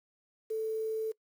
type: tone with quantisation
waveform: sine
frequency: 440.4 Hz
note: A4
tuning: 2 cents sharp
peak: -30 dBFS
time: 0.5-1.12 s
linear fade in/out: 10 ms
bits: 9
effects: noise-tail reverb RT60 0.1 s tail -22 dB re dry